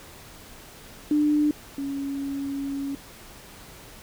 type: tone pair in turn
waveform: sine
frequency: 298.2 / 277.6 Hz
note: D4 / C#4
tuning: +27 / +3 cents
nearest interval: minor second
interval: 124 cents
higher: first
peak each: -18 / -27 dBFS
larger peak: first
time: 1.11-1.51 / 1.78-2.95 s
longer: second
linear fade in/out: 2 ms
effects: pink hiss -46 dBFS RMS until 4.02 s